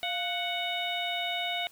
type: harmonic tone with a mistuned harmonic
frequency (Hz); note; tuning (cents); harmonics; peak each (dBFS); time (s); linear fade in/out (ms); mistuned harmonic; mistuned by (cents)
740; F#5; 0; 1 / 2 / 3 / 4 / 5; -34 / -42 / -35 / -36 / -35; 0.03-1.67; 0; 1; -100
effects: white hiss -57 dBFS RMS until 1.71 s